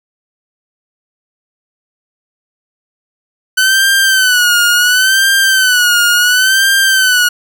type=tone with vibrato; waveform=sawtooth; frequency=1504 Hz; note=F#6; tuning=28 cents sharp; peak=-4 dBFS; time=3.57-7.29 s; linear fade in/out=10 ms; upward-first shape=sine; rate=0.71 Hz; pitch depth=94 cents each way; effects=none